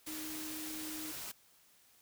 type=tone in noise; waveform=sine; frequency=311.1 Hz; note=D#4; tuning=in tune; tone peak=-44 dBFS; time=0.07-1.12 s; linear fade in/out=10 ms; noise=white; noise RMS=-44 dBFS; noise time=0.06-1.32 s; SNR=-3 dB; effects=white hiss -66 dBFS RMS until 2.01 s